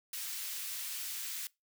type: high-pass noise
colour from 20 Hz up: white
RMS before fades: -40 dBFS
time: 0.13-1.47 s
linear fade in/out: 2 ms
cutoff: 1900 Hz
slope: 12 dB/octave
effects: noise-tail reverb RT60 0.2 s tail -22 dB re dry